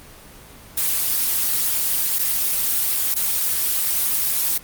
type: noise with dropouts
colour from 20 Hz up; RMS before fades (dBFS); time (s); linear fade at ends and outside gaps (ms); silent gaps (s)
blue; -20; 0.77-4.58; 5; 2.186-2.19 / 3.143-3.16
effects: pink hiss -43 dBFS RMS until 4.63 s + Opus 24 kbps